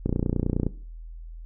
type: click train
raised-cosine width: 3 ms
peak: -11 dBFS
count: 19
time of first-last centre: 0.06-0.666 s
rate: 29.7 Hz
effects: noise-tail reverb RT60 0.4 s tail -17 dB re dry + added 41 Hz sine -37 dBFS peak until 1.45 s